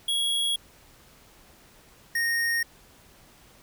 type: tone pair in turn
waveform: square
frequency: 3322 / 1855.8 Hz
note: G#7 / A#6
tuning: 0 / -8 cents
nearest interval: minor seventh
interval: 1008 cents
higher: first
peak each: -24 dBFS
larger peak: neither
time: 0.08-0.56 / 2.15-2.63 s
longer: neither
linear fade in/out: 5 ms
effects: pink hiss -55 dBFS RMS until 3.62 s